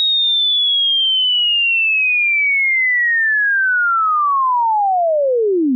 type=linear sweep; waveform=sine; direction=down; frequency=3785 to 242.1 Hz; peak=-12 dBFS; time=0-5.75 s; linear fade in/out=0 ms; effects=none